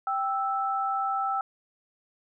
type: tone pair together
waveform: sine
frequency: 784 / 1318.5 Hz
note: G5 / E6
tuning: 0 / 0 cents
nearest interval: major sixth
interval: 900 cents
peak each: -28 dBFS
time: 0.07-1.41 s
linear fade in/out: 2 ms
effects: none